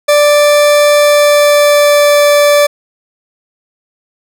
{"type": "tone with pitch glide", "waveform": "40% pulse", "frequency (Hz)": [587.3, 582.9], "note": ["D5", "D5"], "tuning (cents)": [0, -13], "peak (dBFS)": -4, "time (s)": [0.08, 2.67], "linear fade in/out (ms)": 10, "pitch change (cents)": -13, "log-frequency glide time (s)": [0.97, 2.29], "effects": []}